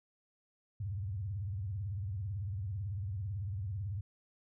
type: tone with vibrato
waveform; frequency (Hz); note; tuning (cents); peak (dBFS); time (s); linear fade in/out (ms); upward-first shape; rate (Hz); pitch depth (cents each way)
sine; 98; G2; 0; -35; 0.8-4.01; 5; triangle; 18; 270
effects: none